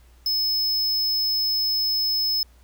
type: tone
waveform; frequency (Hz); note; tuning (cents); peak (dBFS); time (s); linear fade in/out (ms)
square; 5200; E8; -24; -21; 0.26-2.43; 2
effects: added 60 Hz sine -50 dBFS peak until 2.63 s + pink hiss -60 dBFS RMS until 2.63 s